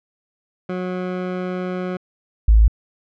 20% pulse / sine tone pair in turn, 182.5 / 54.38 Hz, F#3 / A1, -24 / -20 cents, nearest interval octave + major sixth, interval 2096 cents, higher first, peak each -18 / -8 dBFS, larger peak second, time 0.69-1.97 / 2.48-2.68 s, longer first, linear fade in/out 5 ms, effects low-pass 2000 Hz 12 dB/octave

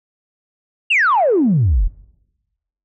sine exponential sweep, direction down, 2909 to 37.14 Hz, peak -10 dBFS, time 0.9-1.88 s, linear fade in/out 10 ms, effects noise-tail reverb RT60 1.0 s tail -24 dB re dry + tanh soft clip ceiling -7 dBFS

